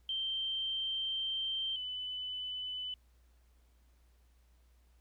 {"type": "tone pair in turn", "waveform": "sine", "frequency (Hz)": [3136, 3003], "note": ["G7", "F#7"], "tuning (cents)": [0, 25], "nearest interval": "minor second", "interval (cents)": 75, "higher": "first", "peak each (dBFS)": [-33, -37], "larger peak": "first", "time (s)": [[0.09, 1.76], [1.76, 2.94]], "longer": "first", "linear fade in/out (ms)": 2, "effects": ["added 60 Hz sine -63 dBFS peak until 5 s", "pink hiss -75 dBFS RMS until 5 s"]}